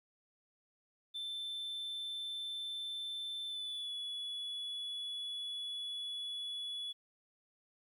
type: tone with pitch glide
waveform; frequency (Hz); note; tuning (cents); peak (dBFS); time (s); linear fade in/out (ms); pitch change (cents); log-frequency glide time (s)
sine; 3540 to 3406; A7 to G#7; +10 to +43; -36; 1.14-6.93; 20; -67; 3.47-3.92
effects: tanh soft clip ceiling -38 dBFS + 12-bit